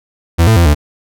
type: tone with pitch steps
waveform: 40% pulse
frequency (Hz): 83.8 / 111.6 / 85.7 / 74.1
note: E2 / A2 / F2 / D2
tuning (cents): +29 / +25 / -32 / +16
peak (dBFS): -5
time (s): 0.38-0.748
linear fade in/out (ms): 20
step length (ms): 92
effects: none